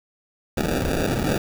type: noise with sample-and-hold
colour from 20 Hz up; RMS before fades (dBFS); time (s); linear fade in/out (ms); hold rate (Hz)
blue; -23; 0.57-1.38; 2; 1050
effects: none